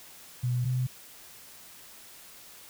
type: tone pair in turn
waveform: sine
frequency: 123.47 / 126.94 Hz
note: B2 / B2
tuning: 0 / +48 cents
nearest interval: unison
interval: 48 cents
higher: second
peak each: -25 dBFS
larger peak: neither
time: 0.43-0.65 / 0.65-0.87 s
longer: neither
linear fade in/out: 10 ms
effects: white hiss -50 dBFS RMS until 2.69 s